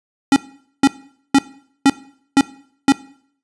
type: tone bursts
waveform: square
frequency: 275.2 Hz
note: C#4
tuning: 12 cents flat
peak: -8 dBFS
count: 6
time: 0.32-2.922 s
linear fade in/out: 2 ms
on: 42 ms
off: 470 ms
effects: noise-tail reverb RT60 0.6 s tail -19 dB re dry + resampled to 22050 Hz